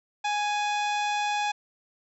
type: harmonic tone with a mistuned harmonic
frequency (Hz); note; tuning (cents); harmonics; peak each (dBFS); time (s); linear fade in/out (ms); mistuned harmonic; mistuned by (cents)
830.6; G#5; 0; 1 / 2 / 3 / 4 / 5 / 6 / 7 / 8 / 9; -26 / -35 / -33 / -37 / -44 / -46 / -45 / -48 / -47; 0.24-1.52; 10; 4; +54
effects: none